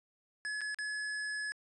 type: tone with dropouts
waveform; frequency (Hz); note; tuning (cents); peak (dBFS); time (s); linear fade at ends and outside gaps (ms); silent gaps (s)
square; 1701; G#6; +41; -36; 0.45-1.52; 0; 0.608-0.615 / 0.745-0.787
effects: resampled to 22050 Hz